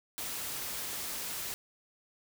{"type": "noise", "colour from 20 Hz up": "white", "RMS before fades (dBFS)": -38, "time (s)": [0.18, 1.54], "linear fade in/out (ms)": 0, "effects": []}